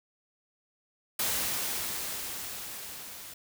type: noise with level ramp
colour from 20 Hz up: white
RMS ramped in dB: -29 to -45 dBFS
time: 1.19-3.34 s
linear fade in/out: 5 ms
effects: none